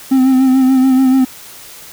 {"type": "tone with vibrato", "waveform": "triangle", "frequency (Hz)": 261.6, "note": "C4", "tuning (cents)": 0, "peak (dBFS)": -5, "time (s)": [0.11, 1.25], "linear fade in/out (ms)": 10, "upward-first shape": "sine", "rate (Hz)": 6.9, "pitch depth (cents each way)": 36, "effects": ["white hiss -35 dBFS RMS until 1.92 s"]}